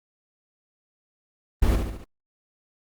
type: noise with echo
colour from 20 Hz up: brown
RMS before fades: -19 dBFS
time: 1.62-1.76 s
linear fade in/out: 5 ms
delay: 71 ms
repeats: 4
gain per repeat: -5 dB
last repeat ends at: 2.044 s
effects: Opus 24 kbps